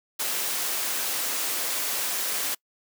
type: high-pass noise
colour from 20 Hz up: white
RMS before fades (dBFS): -28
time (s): 0.19-2.55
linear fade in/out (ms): 10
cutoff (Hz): 300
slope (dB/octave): 12
effects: noise-tail reverb RT60 0.1 s tail -26 dB re dry